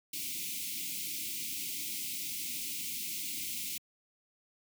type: band-stop noise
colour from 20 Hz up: white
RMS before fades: -38 dBFS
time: 0.13-3.78 s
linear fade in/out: 5 ms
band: 350 to 2100 Hz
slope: 96 dB/octave
effects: high-pass 150 Hz 12 dB/octave